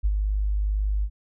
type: tone with ADSR envelope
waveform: sine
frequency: 51 Hz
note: G#1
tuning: 31 cents flat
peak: -17 dBFS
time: 0.03-1.1 s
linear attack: 24 ms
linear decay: 50 ms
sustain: -4 dB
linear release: 65 ms
effects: none